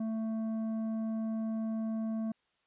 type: tone with tanh clipping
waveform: sine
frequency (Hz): 221.8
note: A3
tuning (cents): +14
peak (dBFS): -33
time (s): 0-2.32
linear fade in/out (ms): 5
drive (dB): 8
effects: white hiss -75 dBFS RMS until 2.66 s + resampled to 8000 Hz